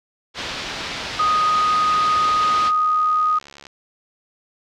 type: low-pass noise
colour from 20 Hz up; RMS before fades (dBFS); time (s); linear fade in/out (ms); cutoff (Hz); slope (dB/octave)
white; -29; 0.34-2.72; 50; 4600; 24
type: tone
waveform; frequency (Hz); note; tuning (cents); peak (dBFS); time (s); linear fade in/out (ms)
sine; 1244.5; D#6; 0; -15; 1.19-3.39; 10
type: click train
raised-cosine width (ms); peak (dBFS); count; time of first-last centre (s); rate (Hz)
0.2; -23; 123; 1.94-3.668; 70.6
effects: none